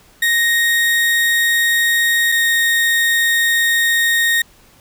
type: tone pair in turn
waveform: 35% pulse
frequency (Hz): 1864.7 / 1857.1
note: A#6 / A#6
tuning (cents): 0 / -7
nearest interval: unison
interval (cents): 7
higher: first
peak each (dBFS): -11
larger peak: neither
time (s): 0.22-2.32 / 2.32-4.42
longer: neither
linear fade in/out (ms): 5
effects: pink hiss -49 dBFS RMS until 4.8 s